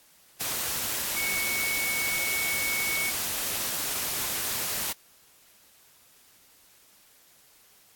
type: tone in noise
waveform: sine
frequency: 2223 Hz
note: C#7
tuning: 4 cents sharp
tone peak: -28 dBFS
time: 1.16-3.11 s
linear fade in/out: 10 ms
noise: white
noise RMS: -30 dBFS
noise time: 0.4-4.93 s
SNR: -1 dB
effects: white hiss -58 dBFS RMS until 7.95 s + AAC 64 kbps

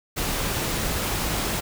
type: noise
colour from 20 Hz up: pink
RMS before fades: -26 dBFS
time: 0.16-1.61 s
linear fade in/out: 20 ms
effects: none

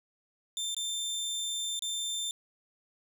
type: tone with dropouts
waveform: 25% pulse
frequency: 3576 Hz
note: A7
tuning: 27 cents sharp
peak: -28 dBFS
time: 0.57-2.31 s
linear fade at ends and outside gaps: 1 ms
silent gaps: 0.746-0.766 / 1.793-1.822 s
effects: none

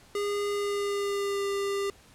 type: tone with pitch glide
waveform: square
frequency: 408.3 to 398.5 Hz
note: G#4 to G4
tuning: -29 to +28 cents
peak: -28 dBFS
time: 0.15-1.9 s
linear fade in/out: 2 ms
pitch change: -43 cents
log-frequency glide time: 0.49-1.45 s
effects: pink hiss -56 dBFS RMS until 2.14 s + low-pass 11000 Hz 12 dB/octave

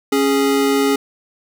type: tone pair together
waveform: square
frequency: 275.7 / 415.3 Hz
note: C#4 / G#4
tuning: -9 / 0 cents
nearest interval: perfect fifth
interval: 709 cents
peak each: -17 dBFS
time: 0.12-0.96 s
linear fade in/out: 5 ms
effects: none

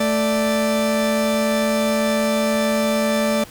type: tone pair together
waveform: 40% pulse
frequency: 220 / 587.3 Hz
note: A3 / D5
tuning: 0 / 0 cents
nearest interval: octave + perfect fourth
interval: 1700 cents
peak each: -19 dBFS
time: 0-3.44 s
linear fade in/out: 5 ms
effects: pink hiss -42 dBFS RMS until 3.5 s

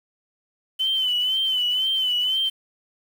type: tone with vibrato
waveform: triangle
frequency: 3039 Hz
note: F#7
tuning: 46 cents sharp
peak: -16 dBFS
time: 0.79-2.5 s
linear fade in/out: 20 ms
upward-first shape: sine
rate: 2 Hz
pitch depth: 60 cents each way
effects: tanh soft clip ceiling -18 dBFS + 7-bit

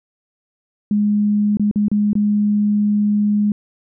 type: tone with dropouts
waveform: sine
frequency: 207.7 Hz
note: G#3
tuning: in tune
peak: -13 dBFS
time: 0.91-3.52 s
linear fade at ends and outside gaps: 2 ms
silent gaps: 1.571-1.596 / 1.713-1.758 / 1.883-1.915 / 2.132-2.153 s
effects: none

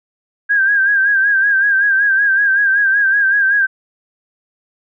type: tone with vibrato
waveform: sine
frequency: 1606 Hz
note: G6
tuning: 41 cents sharp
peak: -10 dBFS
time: 0.49-3.67 s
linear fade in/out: 20 ms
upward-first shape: sine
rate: 5.3 Hz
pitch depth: 65 cents each way
effects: none

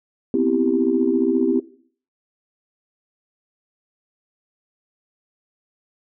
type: chord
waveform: sine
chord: C major seventh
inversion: third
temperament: equal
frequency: 246.9 / 261.6 / 329.6 / 392 Hz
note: B3 / C4 / E4 / G4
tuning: 0 / 0 / 0 / 0 cents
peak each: -23 / -20 / -21 / -21 dBFS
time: 0.34-1.6 s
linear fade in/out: 2 ms
effects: noise-tail reverb RT60 0.5 s tail -17 dB re dry + tanh soft clip ceiling -5 dBFS

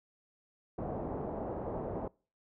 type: low-pass noise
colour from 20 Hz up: white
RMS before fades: -38 dBFS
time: 0.78-2.08 s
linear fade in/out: 5 ms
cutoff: 740 Hz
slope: 24 dB/octave
effects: noise-tail reverb RT60 0.4 s tail -26 dB re dry

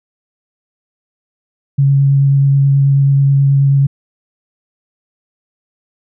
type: tone with vibrato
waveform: sine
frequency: 138.59 Hz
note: C#3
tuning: in tune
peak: -7 dBFS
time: 1.78-3.87 s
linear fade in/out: 10 ms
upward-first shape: triangle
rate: 9.3 Hz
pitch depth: 13 cents each way
effects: none

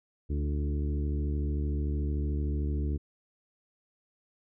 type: harmonic tone with a mistuned harmonic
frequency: 73.42 Hz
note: D2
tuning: in tune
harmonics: 1 / 2 / 3 / 4 / 5 / 6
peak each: -28 / -37 / -41 / -39 / -43 / -47 dBFS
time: 0.29-2.98 s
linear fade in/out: 20 ms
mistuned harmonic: 5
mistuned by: -18 cents
effects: none

